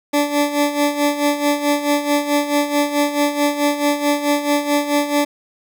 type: tone with tremolo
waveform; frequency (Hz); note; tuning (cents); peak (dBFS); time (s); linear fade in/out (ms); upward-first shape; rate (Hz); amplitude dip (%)
20% pulse; 290.6; D4; -18; -8; 0.13-5.25; 10; sine; 4.6; 70
effects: none